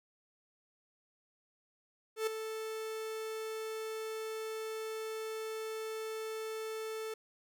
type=tone with ADSR envelope; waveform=45% pulse; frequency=440 Hz; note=A4; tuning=in tune; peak=-29 dBFS; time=2.16-7.14 s; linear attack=110 ms; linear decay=6 ms; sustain=-9 dB; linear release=4 ms; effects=none